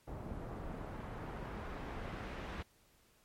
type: noise with low-pass filter sweep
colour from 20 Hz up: pink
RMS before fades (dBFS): -44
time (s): 0.07-2.63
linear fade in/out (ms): 10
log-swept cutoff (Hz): 800 to 2500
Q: 0.75
effects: pink hiss -69 dBFS RMS until 3.24 s + MP3 64 kbps